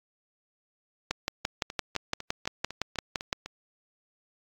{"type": "two click trains", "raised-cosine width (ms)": 0.2, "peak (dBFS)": [-10, -20], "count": [14, 9], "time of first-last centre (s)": [[1.11, 3.328], [1.45, 3.46]], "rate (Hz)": [5.86, 3.98], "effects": ["AAC 64 kbps"]}